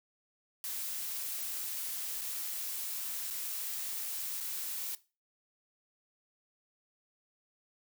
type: noise with dropouts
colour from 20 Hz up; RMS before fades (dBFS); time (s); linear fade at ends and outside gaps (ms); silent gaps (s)
blue; -38; 0.64-4.95; 1; 2.212-2.216 / 3.303-3.307 / 4.403-4.407
effects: noise-tail reverb RT60 0.3 s tail -18 dB re dry